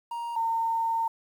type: tone pair in turn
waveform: triangle / sine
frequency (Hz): 938 / 910.8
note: A#5 / A#5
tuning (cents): +11 / -40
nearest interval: minor second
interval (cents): 51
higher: first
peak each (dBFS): -29 / -24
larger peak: second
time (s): 0.11-0.36 / 0.36-1.08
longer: second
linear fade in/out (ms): 5
effects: 9-bit